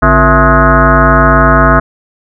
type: tone with frequency modulation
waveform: sine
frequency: 659.3 Hz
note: E5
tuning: in tune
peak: -3 dBFS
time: 0.02-1.8 s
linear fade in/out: 10 ms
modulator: 201 Hz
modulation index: 4.2
effects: none